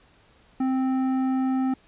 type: tone with tanh clipping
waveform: triangle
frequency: 261.6 Hz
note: C4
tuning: in tune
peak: -23 dBFS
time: 0.6-1.74 s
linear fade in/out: 5 ms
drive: 15 dB
effects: pink hiss -58 dBFS RMS until 1.87 s + resampled to 8000 Hz